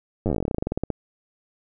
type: slowing click train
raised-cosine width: 2 ms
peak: -11 dBFS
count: 23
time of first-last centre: 0.26-0.903 s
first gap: 9 ms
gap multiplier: 1.1
effects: none